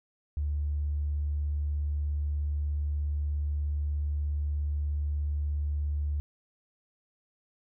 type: tone with tanh clipping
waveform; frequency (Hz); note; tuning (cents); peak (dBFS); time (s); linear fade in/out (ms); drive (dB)
triangle; 73.6; D2; +4; -27; 0.37-6.2; 0; 4
effects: none